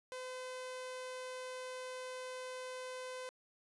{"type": "tone", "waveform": "sawtooth", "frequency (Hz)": 510, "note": "C5", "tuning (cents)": -44, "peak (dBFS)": -39, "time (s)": [0.12, 3.29], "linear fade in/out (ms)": 0, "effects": ["resampled to 24000 Hz"]}